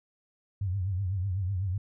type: tone with vibrato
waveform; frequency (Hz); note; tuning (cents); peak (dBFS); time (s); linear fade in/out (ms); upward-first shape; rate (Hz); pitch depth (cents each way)
sine; 94.7; F#2; +41; -27; 0.61-1.78; 5; triangle; 8; 150
effects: none